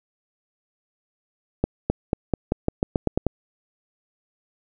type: accelerating click train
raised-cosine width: 2 ms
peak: -6 dBFS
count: 11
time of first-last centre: 1.64-3.267 s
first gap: 260 ms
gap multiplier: 0.89
effects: none